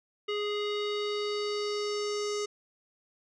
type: tone with low-pass filter sweep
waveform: square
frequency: 415.3 Hz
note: G#4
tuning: in tune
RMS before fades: -32 dBFS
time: 0.28-2.46 s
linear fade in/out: 10 ms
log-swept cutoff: 3200 to 6300 Hz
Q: 3.4
effects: none